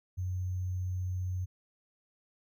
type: tone with sample-and-hold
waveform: sine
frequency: 91.5 Hz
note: F#2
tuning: 19 cents flat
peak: -31 dBFS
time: 0.17-1.46 s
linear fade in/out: 20 ms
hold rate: 6300 Hz
effects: none